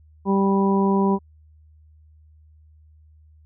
harmonic tone, 196 Hz, G3, in tune, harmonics 1 / 2 / 3 / 4 / 5, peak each -18 / -22 / -34 / -30 / -25 dBFS, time 0.25-1.19 s, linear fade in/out 50 ms, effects added 77 Hz sine -49 dBFS peak until 3.45 s

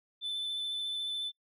sine tone with vibrato, 3520 Hz, A7, in tune, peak -30 dBFS, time 0.21-1.32 s, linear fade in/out 50 ms, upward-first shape sine, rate 14 Hz, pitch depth 14 cents each way, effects noise-tail reverb RT60 0.1 s tail -23 dB re dry + tanh soft clip ceiling -32 dBFS

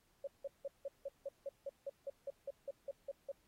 sine tone bursts, 554.4 Hz, C#5, in tune, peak -39 dBFS, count 16, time 0.24-3.318 s, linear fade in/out 5 ms, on 33 ms, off 170 ms, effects pink hiss -75 dBFS RMS until 3.47 s + AAC 48 kbps

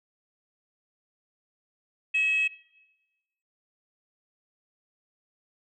sine tone with frequency modulation, 2573 Hz, E7, 43 cents flat, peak -21 dBFS, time 2.14-2.48 s, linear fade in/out 10 ms, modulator 660 Hz, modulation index 0.23, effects noise-tail reverb RT60 1.0 s tail -20 dB re dry + tanh soft clip ceiling -17 dBFS

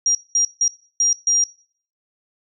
sine tone bursts at uneven times, 5700 Hz, F8, 34 cents sharp, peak -14 dBFS, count 5, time 0.06-0.15 / 0.35-0.45 / 0.61-0.68 / 1-1.13 / 1.27-1.44 s, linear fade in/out 2 ms, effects noise-tail reverb RT60 0.5 s tail -20 dB re dry

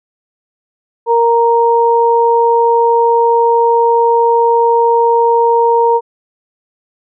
sine tone pair together, 466.1 / 932.3 Hz, A#4 / A#5, 0 / 0 cents, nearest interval octave, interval 1200 cents, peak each -10 dBFS, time 1.06-6.01 s, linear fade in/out 50 ms, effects none

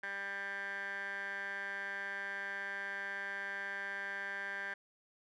15% pulse tone with band-pass filter, 198.2 Hz, G3, 19 cents sharp, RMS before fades -41 dBFS, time 0.03-4.74 s, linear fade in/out 5 ms, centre 1600 Hz, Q 8.6, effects none

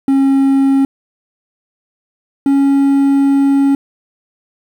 triangle tone pair in turn, 271.9 / 276.7 Hz, C#4 / C#4, -33 / -3 cents, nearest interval unison, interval 30 cents, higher second, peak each -6 dBFS, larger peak neither, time 0.08-0.85 / 2.46-3.75 s, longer second, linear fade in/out 2 ms, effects 7-bit

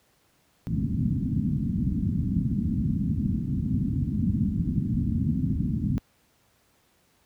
white low-pass noise, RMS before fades -25 dBFS, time 0.67-5.98 s, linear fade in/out 0 ms, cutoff 250 Hz, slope 48 dB/octave, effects pink hiss -65 dBFS RMS until 7.25 s + high-pass 60 Hz 12 dB/octave

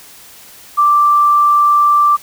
sine tone, 1174.7 Hz, D6, in tune, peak -7 dBFS, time 0.77-2.17 s, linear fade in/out 20 ms, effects white hiss -39 dBFS RMS until 2.22 s

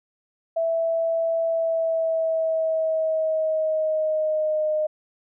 sine tone with pitch glide, 659.3 to 615.1 Hz, E5 to D#5, 0 to -20 cents, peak -20 dBFS, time 0.56-4.87 s, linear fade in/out 10 ms, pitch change -120 cents, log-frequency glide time 1.47-4.7 s, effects none

